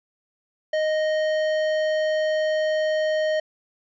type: tone with tanh clipping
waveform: sine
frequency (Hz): 621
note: D#5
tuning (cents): -3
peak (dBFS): -22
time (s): 0.73-3.4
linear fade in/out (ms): 5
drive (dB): 14
effects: resampled to 16000 Hz